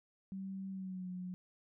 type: tone with pitch glide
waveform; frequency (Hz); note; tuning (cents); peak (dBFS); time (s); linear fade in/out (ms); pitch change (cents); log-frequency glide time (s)
sine; 192.5 to 181.8; G3 to F#3; -31 to -30; -40; 0.32-1.34; 0; -99; 0.7-1.09
effects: none